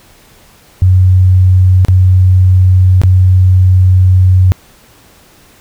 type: tone with dropouts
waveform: sine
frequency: 92.5 Hz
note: F#2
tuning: in tune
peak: -3 dBFS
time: 0.82-4.52 s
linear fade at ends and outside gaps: 0 ms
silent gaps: 1.849-1.884 / 3.016-3.035 s
effects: pink hiss -43 dBFS RMS until 5.6 s